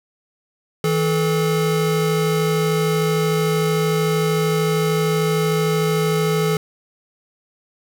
square tone pair together, 161.2 / 430.4 Hz, E3 / A4, -38 / -38 cents, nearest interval octave + perfect fourth, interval 1700 cents, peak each -20 dBFS, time 0.84-6.57 s, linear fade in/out 2 ms, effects none

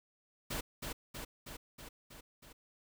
pink noise with echo, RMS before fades -38 dBFS, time 0.5-0.61 s, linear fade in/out 10 ms, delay 320 ms, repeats 6, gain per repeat -3 dB, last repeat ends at 2.53 s, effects none

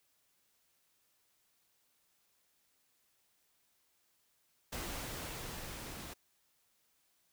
pink noise with level ramp, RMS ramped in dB -41 to -47 dBFS, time 4.72-6.14 s, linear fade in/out 10 ms, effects white hiss -75 dBFS RMS until 7.32 s

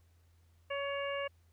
harmonic tone with a mistuned harmonic, 560 Hz, C#5, 18 cents sharp, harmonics 1 / 2 / 3 / 4 / 5, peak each -36 / -42 / -44 / -44 / -44 dBFS, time 0.7-1.28 s, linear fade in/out 10 ms, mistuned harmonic 3, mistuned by +16 cents, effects added 84 Hz sine -63 dBFS peak until 1.52 s + pink hiss -75 dBFS RMS until 1.52 s

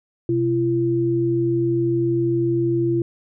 sine tone pair together, 127.36 / 340 Hz, C3 / F4, -46 / -46 cents, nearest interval octave + perfect fourth, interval 1700 cents, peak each -23 / -18 dBFS, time 0.29-3.02 s, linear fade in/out 2 ms, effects none

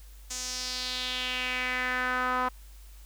sawtooth tone with band-pass filter sweep, 252.7 Hz, B3, 40 cents sharp, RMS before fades -31 dBFS, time 0.3-2.49 s, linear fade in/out 10 ms, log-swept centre 6800 to 1100 Hz, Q 3, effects added 50 Hz sine -46 dBFS peak until 3.05 s + white hiss -58 dBFS RMS until 3.05 s

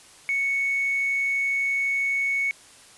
sine tone with hard clipping, 2217 Hz, C#7, in tune, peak -22 dBFS, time 0.29-2.51 s, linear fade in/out 0 ms, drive 1 dB, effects white hiss -50 dBFS RMS until 2.97 s + resampled to 24000 Hz

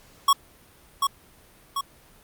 square tone with echo, 1108.7 Hz, C#6, in tune, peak -15 dBFS, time 0.28-0.33 s, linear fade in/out 5 ms, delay 740 ms, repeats 2, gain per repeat -5 dB, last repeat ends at 1.81 s, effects pink hiss -54 dBFS RMS until 2.23 s + Opus 48 kbps

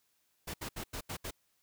pink noise bursts at uneven times, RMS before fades -40 dBFS, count 6, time 0.47-0.54 / 0.61-0.69 / 0.76-0.84 / 0.93-1.01 / 1.09-1.17 / 1.24-1.31 s, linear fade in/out 10 ms, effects white hiss -75 dBFS RMS until 1.62 s

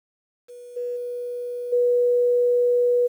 sine tone with level steps, 487.5 Hz, B4, 23 cents flat, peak -38 / -25 / -27 / -16 dBFS, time 0.48-3.08 s, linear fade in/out 20 ms, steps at 0.76 / 0.96 / 1.72 s, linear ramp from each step 10 ms, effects 9-bit

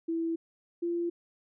sine tone pair in turn, 330 / 343.1 Hz, E4 / F4, +2 / -31 cents, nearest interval minor second, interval 67 cents, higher second, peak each -28 dBFS, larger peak neither, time 0.08-0.36 / 0.82-1.1 s, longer neither, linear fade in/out 10 ms, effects none

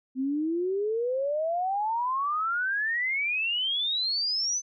sine exponential sweep, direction up, 254.7 to 6200 Hz, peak -25 dBFS, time 0.15-4.62 s, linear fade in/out 50 ms, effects none

